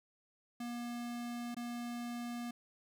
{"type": "tone with dropouts", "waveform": "square", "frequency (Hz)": 239.1, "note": "A#3", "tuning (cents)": 44, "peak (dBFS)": -40, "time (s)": [0.6, 2.51], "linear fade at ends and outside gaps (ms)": 5, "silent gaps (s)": [1.546, 1.566], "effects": []}